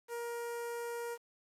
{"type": "tone with notch filter", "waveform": "sawtooth", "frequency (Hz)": 471.6, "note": "A#4", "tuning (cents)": 20, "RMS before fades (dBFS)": -40, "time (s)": [0.08, 1.18], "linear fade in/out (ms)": 50, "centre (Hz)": 3700, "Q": 0.73, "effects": ["resampled to 32000 Hz", "10-bit"]}